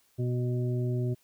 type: harmonic tone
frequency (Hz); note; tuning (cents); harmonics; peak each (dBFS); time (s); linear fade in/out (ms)
123.47; B2; 0; 1 / 2 / 3 / 5; -27 / -37 / -35 / -44; 0.18-1.15; 20
effects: white hiss -67 dBFS RMS until 1.23 s

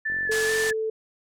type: tone with vibrato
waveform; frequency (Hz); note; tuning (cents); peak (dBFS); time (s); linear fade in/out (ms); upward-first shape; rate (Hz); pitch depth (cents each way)
sine; 1742; A6; -18; -24; 0.05-0.73; 10; square; 2.3; 20
type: click train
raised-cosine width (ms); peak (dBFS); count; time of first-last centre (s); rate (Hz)
2; -31; 29; 0.1-0.711; 45.8
type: tone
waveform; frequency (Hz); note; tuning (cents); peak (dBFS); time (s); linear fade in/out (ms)
sine; 440; A4; 0; -24; 0.29-0.9; 5
type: band-pass noise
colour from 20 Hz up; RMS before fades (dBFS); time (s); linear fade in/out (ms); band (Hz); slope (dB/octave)
white; -32; 0.31-0.71; 10; 590 to 9400; 24
effects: none

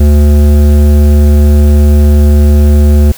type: tone with hard clipping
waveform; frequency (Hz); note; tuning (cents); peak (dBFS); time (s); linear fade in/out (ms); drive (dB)
sine; 73.42; D2; 0; -4; 0-3.12; 5; 13
effects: white hiss -31 dBFS RMS until 3.17 s

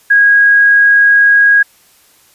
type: tone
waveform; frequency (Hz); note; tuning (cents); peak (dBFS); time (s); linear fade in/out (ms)
sine; 1644; G#6; -18; -4; 0.1-1.63; 10
effects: white hiss -48 dBFS RMS until 2.34 s + resampled to 32000 Hz

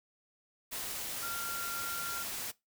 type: tone in noise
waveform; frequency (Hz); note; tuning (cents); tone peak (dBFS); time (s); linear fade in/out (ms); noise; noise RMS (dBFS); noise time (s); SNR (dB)
sine; 1385; F6; -15; -38; 1.22-2.24; 20; white; -39; 0.71-2.52; -2
effects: noise-tail reverb RT60 0.2 s tail -21 dB re dry

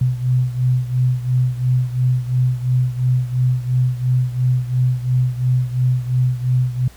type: beating tone pair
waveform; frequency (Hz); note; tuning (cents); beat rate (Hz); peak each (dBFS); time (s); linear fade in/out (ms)
sine; 125.5 / 128.4; B2 / C3; +28 / -32; 2.9; -16 / -20; 0.01-6.88; 5
effects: added 60 Hz sine -43 dBFS peak until 6.96 s + pink hiss -47 dBFS RMS until 6.96 s

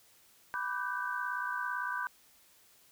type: chord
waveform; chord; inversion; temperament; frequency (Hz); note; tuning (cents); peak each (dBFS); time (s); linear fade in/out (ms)
sine; G major seventh; first; equal with one note detuned; 987.8 / 1174.7 / 1510.2 / 1568; B5 / D6 / F#6 / G6; 0 / 0 / +35 / 0; -38 / -40 / -37 / -39; 0.54-2.07; 0
effects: white hiss -63 dBFS RMS until 2.91 s

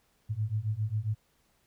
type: beating tone pair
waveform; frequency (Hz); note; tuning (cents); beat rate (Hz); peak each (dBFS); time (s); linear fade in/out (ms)
sine; 103.83 / 111.23; G#2 / A2; 0 / +19; 7.4; -32 / -31; 0.29-1.15; 20
effects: pink hiss -70 dBFS RMS until 1.66 s

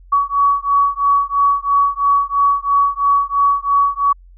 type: beating tone pair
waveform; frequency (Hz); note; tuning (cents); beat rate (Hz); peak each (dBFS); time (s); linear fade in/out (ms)
sine; 1128 / 1131; C#6 / C#6; +30 / +34; 3; -15; 0.12-4.13; 10
effects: added 44 Hz sine -40 dBFS peak until 4.37 s

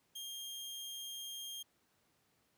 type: tone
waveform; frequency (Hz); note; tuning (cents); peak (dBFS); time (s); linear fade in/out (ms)
sawtooth; 3215; G7; +43; -40; 0.15-1.63; 10
effects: pink hiss -75 dBFS RMS until 2.57 s + high-pass 100 Hz 12 dB/octave

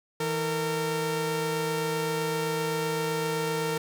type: tone pair together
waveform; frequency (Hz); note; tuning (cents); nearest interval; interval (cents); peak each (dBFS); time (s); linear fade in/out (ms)
sawtooth; 161.89 / 457.9; E3 / A#4; -31 / -31; octave + tritone; 1800; -28 / -24; 0.2-3.78; 5
effects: none

